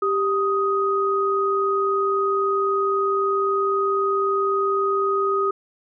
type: tone pair together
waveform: sine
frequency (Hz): 393.7 / 1249.9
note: G4 / D#6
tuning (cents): +8 / +7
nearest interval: octave + minor sixth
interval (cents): 1999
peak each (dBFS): -21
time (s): 0.02-5.51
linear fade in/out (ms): 5
effects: none